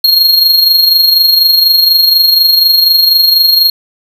square tone with amplitude modulation, 4257 Hz, C8, 29 cents sharp, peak -3 dBFS, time 0.04-3.7 s, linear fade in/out 5 ms, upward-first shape sine, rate 24.1 Hz, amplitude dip 50%, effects 7-bit

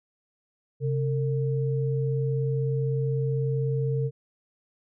sine tone pair together, 134.83 / 454 Hz, C#3 / A#4, -48 / -46 cents, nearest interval octave + major sixth, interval 2102 cents, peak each -24 / -30 dBFS, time 0.8-4.11 s, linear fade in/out 50 ms, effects none

